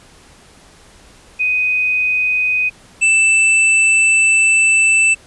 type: tone pair in turn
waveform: sine / square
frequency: 2500 / 2649 Hz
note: D#7 / E7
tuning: +8 / +8 cents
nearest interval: minor second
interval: 100 cents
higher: second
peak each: -13 / -10 dBFS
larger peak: second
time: 1.39-2.7 / 3.01-5.15 s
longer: second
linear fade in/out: 20 ms
effects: pink hiss -45 dBFS RMS until 5.26 s + resampled to 24000 Hz